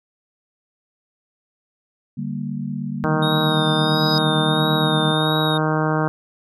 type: chord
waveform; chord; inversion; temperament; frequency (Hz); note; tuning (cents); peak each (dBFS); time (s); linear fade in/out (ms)
sine; G minor; second; equal; 146.83 / 196 / 233.1; D3 / G3 / Bb3; 0 / 0 / 0; -28; 2.17-5.13; 10
type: harmonic tone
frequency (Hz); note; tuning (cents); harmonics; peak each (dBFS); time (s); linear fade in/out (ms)
155.56; D#3; 0; 1 / 2 / 3 / 4 / 5 / 6 / 7 / 8 / 9 / 10; -21 / -24 / -26 / -27 / -28 / -29 / -29 / -30 / -31 / -31; 3.04-6.08; 0
type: tone with vibrato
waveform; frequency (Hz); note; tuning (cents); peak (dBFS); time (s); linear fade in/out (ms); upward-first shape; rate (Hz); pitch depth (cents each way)
triangle; 3713; A#7; -8; -22; 3.22-5.58; 10; sine; 1.5; 42
type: tone with exponential growth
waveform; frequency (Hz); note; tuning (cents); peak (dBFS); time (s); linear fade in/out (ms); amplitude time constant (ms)
sine; 4968; D#8; -3; -20; 3.35-4.18; 0; 180
effects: none